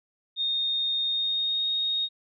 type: tone with pitch glide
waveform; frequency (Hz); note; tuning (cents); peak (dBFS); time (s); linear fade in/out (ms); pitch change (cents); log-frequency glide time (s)
sine; 3684 to 3727; A#7 to A#7; -21 to -1; -24; 0.36-2.09; 50; +20; 1.06-1.67
effects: none